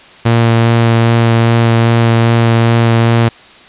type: tone with vibrato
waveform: sawtooth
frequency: 115.7 Hz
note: A#2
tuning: 13 cents flat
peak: -3 dBFS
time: 0.25-3.29 s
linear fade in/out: 10 ms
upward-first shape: sine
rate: 2.5 Hz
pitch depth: 11 cents each way
effects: white hiss -38 dBFS RMS until 3.68 s + resampled to 8000 Hz